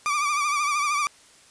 30% pulse tone with vibrato, 1174.7 Hz, D6, in tune, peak -19 dBFS, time 0.06-1.07 s, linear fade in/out 0 ms, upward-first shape triangle, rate 13 Hz, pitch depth 74 cents each way, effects white hiss -53 dBFS RMS until 1.5 s + resampled to 22050 Hz

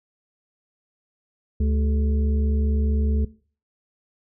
harmonic tone with a mistuned harmonic, 72.3 Hz, D2, 27 cents flat, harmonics 1 / 3 / 5 / 6, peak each -19 / -27 / -41 / -35 dBFS, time 1.6-3.25 s, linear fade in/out 5 ms, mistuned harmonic 5, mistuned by +93 cents, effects noise-tail reverb RT60 0.4 s tail -18 dB re dry

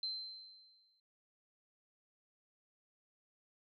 sine tone with exponential decay, 4101 Hz, C8, 36 cents flat, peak -35 dBFS, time 0.03-1 s, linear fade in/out 2 ms, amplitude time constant 210 ms, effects none

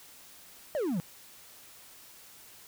triangle exponential sweep, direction down, 648 to 155.56 Hz, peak -26 dBFS, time 0.75-1 s, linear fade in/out 0 ms, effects white hiss -53 dBFS RMS until 2.67 s

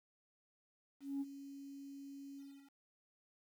sine tone with ADSR envelope, 277.5 Hz, C#4, 2 cents sharp, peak -34 dBFS, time 1-2.73 s, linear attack 210 ms, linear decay 35 ms, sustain -14 dB, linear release 350 ms, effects tanh soft clip ceiling -34 dBFS + 11-bit

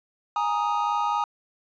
triangle chord, Ab suspended second, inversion none, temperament just, 830.6 / 934.4 / 1245.9 Hz, Ab5 / Bb5 / Eb6, 0 / +4 / +2 cents, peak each -25 dBFS, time 0.36-1.24 s, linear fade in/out 2 ms, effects resampled to 16000 Hz

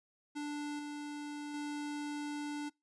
square tone with level steps, 293.7 Hz, D4, in tune, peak -38 / -41 / -38 dBFS, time 0.35-2.7 s, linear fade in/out 20 ms, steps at 0.79 / 1.54 s, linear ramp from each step 2 ms, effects noise-tail reverb RT60 0.2 s tail -24 dB re dry + resampled to 22050 Hz

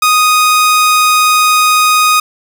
sawtooth tone, 1244.5 Hz, D#6, in tune, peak -3 dBFS, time 0.02-2.2 s, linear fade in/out 5 ms, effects none

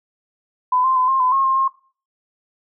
sine tone with pitch steps, 1005 / 1047 / 1016 / 1063 / 1012 / 1080 / 1062 / 1070 Hz, B5 / C6 / B5 / C6 / B5 / C#6 / C6 / C6, +30 / +1 / +49 / +27 / +42 / -45 / +25 / +38 cents, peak -14 dBFS, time 0.72-1.68 s, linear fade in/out 5 ms, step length 120 ms, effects noise-tail reverb RT60 0.4 s tail -20 dB re dry

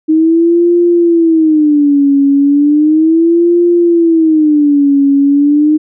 sine tone with vibrato, 311.1 Hz, D#4, in tune, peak -5 dBFS, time 0.08-5.78 s, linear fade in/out 20 ms, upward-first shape sine, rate 0.35 Hz, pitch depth 190 cents each way, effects none

